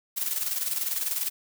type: noise with tremolo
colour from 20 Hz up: blue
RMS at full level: -27 dBFS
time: 0.16-1.3 s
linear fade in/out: 20 ms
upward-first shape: square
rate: 20 Hz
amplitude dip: 55%
effects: none